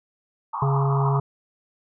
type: band-pass noise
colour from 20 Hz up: white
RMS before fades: -29 dBFS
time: 0.53-1.2 s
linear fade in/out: 10 ms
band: 810 to 1200 Hz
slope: 96 dB/octave
type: harmonic tone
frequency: 138 Hz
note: C#3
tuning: 7 cents flat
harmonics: 1 / 3 / 5 / 7 / 9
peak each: -19 / -29 / -33 / -36 / -38 dBFS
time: 0.62-1.2 s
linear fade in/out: 5 ms
effects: none